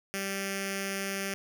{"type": "tone with notch filter", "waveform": "5% pulse", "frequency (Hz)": 195.7, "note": "G3", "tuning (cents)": -3, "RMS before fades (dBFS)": -34, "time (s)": [0.14, 1.34], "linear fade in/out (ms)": 0, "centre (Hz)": 960, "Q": 0.79, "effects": []}